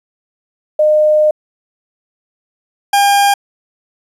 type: tone pair in turn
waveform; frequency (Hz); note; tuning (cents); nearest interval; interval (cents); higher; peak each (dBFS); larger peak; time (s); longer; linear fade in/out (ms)
sine / 40% pulse; 610 / 804.7; D#5 / G5; -34 / +45; perfect fourth; 479; second; -7; neither; 0.79-1.31 / 2.93-3.34; first; 5
effects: resampled to 32000 Hz + 8-bit